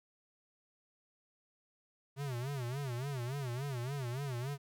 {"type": "tone with vibrato", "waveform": "square", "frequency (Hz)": 130.6, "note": "C3", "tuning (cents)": -3, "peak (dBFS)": -37, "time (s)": [2.16, 4.58], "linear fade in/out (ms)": 50, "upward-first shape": "sine", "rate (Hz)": 3.5, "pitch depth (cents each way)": 170, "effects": ["13-bit"]}